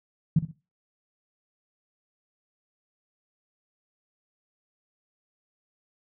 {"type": "tone with echo", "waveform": "sine", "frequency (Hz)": 158.2, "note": "D#3", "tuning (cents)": 29, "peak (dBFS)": -15, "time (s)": [0.36, 0.39], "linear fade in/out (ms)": 5, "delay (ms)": 62, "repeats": 2, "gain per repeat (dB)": -11, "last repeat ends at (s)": 0.514, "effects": ["noise-tail reverb RT60 0.3 s tail -19 dB re dry"]}